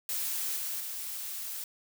blue noise with level steps, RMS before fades -33 / -35 / -38 dBFS, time 0.09-1.64 s, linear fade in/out 2 ms, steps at 0.56 / 0.8 s, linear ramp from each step 5 ms, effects none

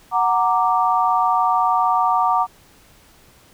sine chord, Gb augmented, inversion none, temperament equal with one note detuned, 740 / 928 / 1174.7 Hz, Gb5 / Bb5 / D6, 0 / -8 / 0 cents, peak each -19 dBFS, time 0.11-2.47 s, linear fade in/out 50 ms, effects pink hiss -51 dBFS RMS until 3.53 s

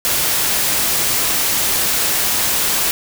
white noise, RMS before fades -17 dBFS, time 0.05-2.91 s, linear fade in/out 0 ms, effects none

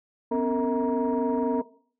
sine tone cluster, 250.2 / 274.4 / 457.3 / 644 / 945 Hz, B3 / C#4 / A#4 / E5 / A#5, +23 / -17 / -33 / -41 / +23 cents, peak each -26 / -30 / -25 / -33 / -29 dBFS, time 0.31-1.62 s, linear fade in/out 10 ms, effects noise-tail reverb RT60 0.5 s tail -18 dB re dry + tanh soft clip ceiling -16 dBFS

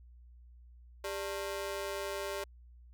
sawtooth ring-modulated tone, 493.9 Hz, B4, in tune, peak -29 dBFS, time 1.04-2.44 s, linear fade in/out 5 ms, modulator 94.6 Hz, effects added 60 Hz sine -53 dBFS peak until 2.93 s

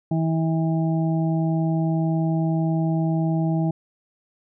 harmonic tone, 161.8 Hz, E3, 32 cents flat, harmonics 1 / 2 / 4 / 5, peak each -20 / -26 / -32 / -34 dBFS, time 0.11-3.71 s, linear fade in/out 5 ms, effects none

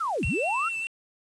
sine linear two-way sweep, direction down then up, 1401 to 49.14 to 1401 Hz, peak -25 dBFS, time 0-0.69 s, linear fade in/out 10 ms, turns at 0.26 s
triangle tone with vibrato, 2690 Hz, E7, 34 cents sharp, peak -27 dBFS, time 0.23-0.87 s, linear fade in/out 0 ms, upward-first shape sine, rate 5 Hz, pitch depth 26 cents each way
effects resampled to 22050 Hz + 8-bit

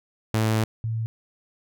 sawtooth / sine tone pair in turn, 110 / 112.64 Hz, A2 / A2, 0 / +41 cents, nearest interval unison, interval 41 cents, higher second, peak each -16 / -24 dBFS, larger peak first, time 0.34-0.64 / 0.84-1.06 s, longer first, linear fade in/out 0 ms, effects none

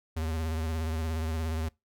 square tone with vibrato, 80.1 Hz, E2, 49 cents flat, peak -30 dBFS, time 0.16-1.69 s, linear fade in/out 10 ms, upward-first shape sine, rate 17 Hz, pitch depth 53 cents each way, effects noise-tail reverb RT60 0.2 s tail -23 dB re dry

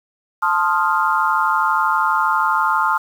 sine chord, F dominant seventh, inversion first, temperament equal, 880 / 1046.5 / 1244.5 / 1396.9 Hz, A5 / C6 / Eb6 / F6, 0 / 0 / 0 / 0 cents, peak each -20 dBFS, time 0.42-2.98 s, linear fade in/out 10 ms, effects 7-bit

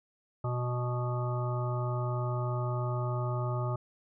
harmonic tone, 123.1 Hz, B2, 5 cents flat, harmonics 1 / 3 / 5 / 7 / 9 / 10, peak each -30 / -40 / -39 / -42 / -44 / -41 dBFS, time 0.44-3.76 s, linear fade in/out 5 ms, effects none

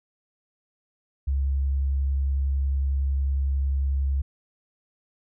sine tone with vibrato, 68.4 Hz, C#2, 23 cents flat, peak -21 dBFS, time 1.27-4.22 s, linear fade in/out 10 ms, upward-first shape sine, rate 11 Hz, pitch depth 10 cents each way, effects none

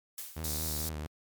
blue noise with exponential decay, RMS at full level -37 dBFS, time 0.18-0.64 s, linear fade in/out 1 ms, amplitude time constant 100 ms
sawtooth tone with vibrato, 77.78 Hz, D#2, in tune, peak -32 dBFS, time 0.36-1.07 s, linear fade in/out 10 ms, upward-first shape sine, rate 4.4 Hz, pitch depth 61 cents each way
white high-pass noise, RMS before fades -36 dBFS, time 0.44-0.89 s, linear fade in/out 2 ms, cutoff 3600 Hz, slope 96 dB/octave
effects MP3 96 kbps

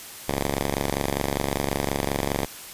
5% pulse ring-modulated tone, 69.7 Hz, C#2, 10 cents sharp, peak -10 dBFS, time 0.28-2.46 s, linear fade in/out 5 ms, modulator 47.5 Hz, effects white hiss -40 dBFS RMS until 2.73 s + resampled to 32000 Hz

